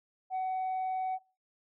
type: tone with vibrato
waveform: sine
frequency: 750 Hz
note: F#5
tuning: 23 cents sharp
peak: -28 dBFS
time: 0.3-1.19 s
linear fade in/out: 50 ms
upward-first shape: sine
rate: 20 Hz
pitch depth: 10 cents each way
effects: noise-tail reverb RT60 0.3 s tail -22 dB re dry + tanh soft clip ceiling -29 dBFS